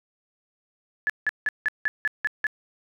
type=tone bursts; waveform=sine; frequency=1717 Hz; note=A6; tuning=43 cents flat; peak=-20 dBFS; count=8; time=1.07-2.468 s; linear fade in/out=0 ms; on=26 ms; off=170 ms; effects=none